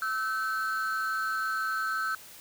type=ring-modulated tone; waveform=triangle; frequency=1420 Hz; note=F6; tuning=28 cents sharp; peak=-23 dBFS; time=0.02-2.15 s; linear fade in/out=2 ms; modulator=113 Hz; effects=white hiss -49 dBFS RMS until 2.4 s

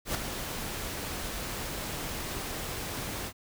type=noise with ADSR envelope; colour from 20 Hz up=pink; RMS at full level=-29 dBFS; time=0.05-3.33 s; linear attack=98 ms; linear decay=4 ms; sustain=-7 dB; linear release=66 ms; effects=none

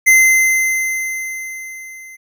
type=tone with level ramp; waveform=square; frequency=2068 Hz; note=C7; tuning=21 cents flat; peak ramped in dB=-6 to -35 dBFS; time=0.06-2.17 s; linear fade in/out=20 ms; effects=none

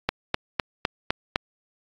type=click train; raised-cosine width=0.3 ms; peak=-5 dBFS; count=6; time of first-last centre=0.09-1.359 s; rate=3.94 Hz; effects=AAC 48 kbps

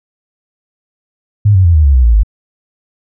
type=tone with pitch steps; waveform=sine; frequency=103.5 / 93.82 / 85.04 / 77.09 / 69.88 / 63.34 / 57.42 / 52.05 Hz; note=G#2 / F#2 / F2 / D#2 / C#2 / B1 / A#1 / G#1; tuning=-5 / +25 / -46 / -15 / +15 / +44 / -25 / +5 cents; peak=-4 dBFS; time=1.45-2.234 s; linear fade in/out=10 ms; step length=98 ms; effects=none

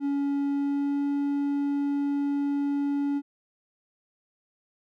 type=tone with pitch glide; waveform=triangle; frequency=281.7 to 283.8 Hz; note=C#4 to C#4; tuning=+28 to +41 cents; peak=-22 dBFS; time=0-3.22 s; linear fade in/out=50 ms; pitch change=+13 cents; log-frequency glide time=0.53-1.06 s; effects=none

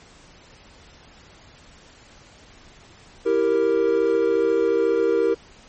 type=chord; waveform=triangle; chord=E diminished; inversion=none; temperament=equal; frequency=329.6 / 392 / 466.2 Hz; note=E4 / G4 / Bb4; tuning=0 / 0 / 0 cents; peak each=-23 / -20 / -17 dBFS; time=3.25-5.35 s; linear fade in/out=20 ms; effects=pink hiss -49 dBFS RMS until 5.68 s + MP3 32 kbps

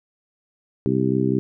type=harmonic tone; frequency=65 Hz; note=C2; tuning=11 cents flat; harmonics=2 / 3 / 4 / 5 / 6; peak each=-24 / -24 / -24 / -24 / -24 dBFS; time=0.86-1.39 s; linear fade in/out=0 ms; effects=none

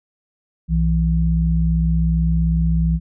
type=tone pair together; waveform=sine; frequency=61.8 / 164.5 Hz; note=B1 / E3; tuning=+2 / -3 cents; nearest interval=octave + perfect fourth; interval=1695 cents; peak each=-17 dBFS; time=0.68-3 s; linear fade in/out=50 ms; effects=none

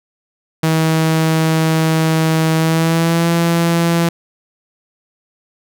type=tone with pitch glide; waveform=sawtooth; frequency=160.2 to 168.65 Hz; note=E3 to E3; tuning=-49 to +40 cents; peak=-8 dBFS; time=0.63-4.09 s; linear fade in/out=5 ms; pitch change=+89 cents; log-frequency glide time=2.55-3.28 s; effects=none

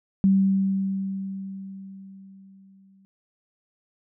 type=tone with exponential decay; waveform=sine; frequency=193.5 Hz; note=G3; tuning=22 cents flat; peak=-14 dBFS; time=0.24-3.05 s; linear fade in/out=0 ms; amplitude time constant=610 ms; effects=none

